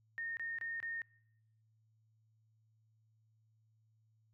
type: tone bursts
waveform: sine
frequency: 1837 Hz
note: A#6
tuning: 26 cents flat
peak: -38 dBFS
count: 4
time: 0.18-1.018 s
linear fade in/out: 0 ms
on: 190 ms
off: 26 ms
effects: noise-tail reverb RT60 0.9 s tail -26 dB re dry + added 110 Hz sine -70 dBFS peak until 4.33 s